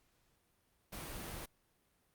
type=noise; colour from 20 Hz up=pink; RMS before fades=-45 dBFS; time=0.92-1.46 s; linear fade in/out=10 ms; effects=pink hiss -75 dBFS RMS until 2.14 s + Opus 48 kbps